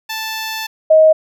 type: tone pair in turn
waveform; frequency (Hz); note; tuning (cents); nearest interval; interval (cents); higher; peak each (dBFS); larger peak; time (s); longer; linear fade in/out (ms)
10% pulse / sine; 880 / 629.7; A5 / D#5; 0 / +21; tritone; 579; first; -13 / -5; second; 0.09-0.67 / 0.9-1.13; first; 10
effects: none

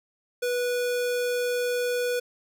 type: tone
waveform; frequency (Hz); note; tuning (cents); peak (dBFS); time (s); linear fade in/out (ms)
square; 490; B4; -14; -25; 0.42-2.2; 10
effects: none

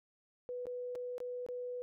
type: tone with dropouts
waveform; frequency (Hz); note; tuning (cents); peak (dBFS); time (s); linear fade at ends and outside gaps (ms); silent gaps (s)
sine; 493.9; B4; 0; -38; 0.49-1.82; 0; 0.656-0.668 / 0.952-0.956 / 1.181-1.203 / 1.464-1.487
effects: none

